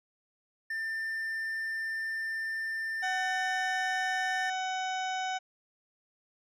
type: tone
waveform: triangle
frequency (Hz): 1791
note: A6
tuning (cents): +30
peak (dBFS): -30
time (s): 0.7-4.5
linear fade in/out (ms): 5
type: harmonic tone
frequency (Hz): 750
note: F#5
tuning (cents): +23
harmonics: 1 / 2 / 3 / 4 / 5 / 7 / 8 / 9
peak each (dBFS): -32 / -38 / -42 / -44 / -46 / -49 / -50 / -51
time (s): 3.02-5.39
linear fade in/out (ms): 20
effects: none